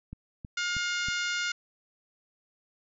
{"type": "click train", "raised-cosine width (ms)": 5, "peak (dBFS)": -27, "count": 4, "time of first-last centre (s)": [0.13, 1.085], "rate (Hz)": 3.14}
{"type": "harmonic tone", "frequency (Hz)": 711, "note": "F5", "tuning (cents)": 31, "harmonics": [2, 3, 4, 5, 6, 7, 8, 9, 10], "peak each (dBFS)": [-31, -35, -37, -39, -41, -42, -43, -44, -45], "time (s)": [0.57, 1.52], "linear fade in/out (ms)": 5}
{"effects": []}